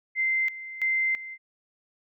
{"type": "tone with tremolo", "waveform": "sine", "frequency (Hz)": 2080, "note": "C7", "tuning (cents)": -11, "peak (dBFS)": -22, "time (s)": [0.15, 1.38], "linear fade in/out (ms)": 50, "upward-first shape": "square", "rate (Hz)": 1.5, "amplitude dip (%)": 80, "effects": []}